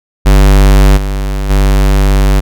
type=tone with level steps; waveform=square; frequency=49 Hz; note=G1; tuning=in tune; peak=-3 / -13 / -6 dBFS; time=0.25-2.41 s; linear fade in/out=20 ms; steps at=0.96 / 1.49 s; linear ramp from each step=20 ms; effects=none